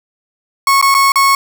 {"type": "tone with dropouts", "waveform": "35% pulse", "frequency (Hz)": 1100, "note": "C#6", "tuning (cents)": -14, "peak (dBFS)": -6, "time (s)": [0.67, 1.35], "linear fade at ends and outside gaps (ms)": 2, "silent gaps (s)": [[0.814, 0.825], [0.943, 0.948], [1.12, 1.157]], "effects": []}